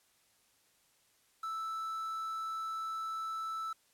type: tone with quantisation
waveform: triangle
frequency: 1318.5 Hz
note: E6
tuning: in tune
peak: -34 dBFS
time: 1.43-3.73 s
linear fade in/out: 5 ms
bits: 9
effects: white hiss -70 dBFS RMS until 3.93 s + low-pass 12000 Hz 12 dB/octave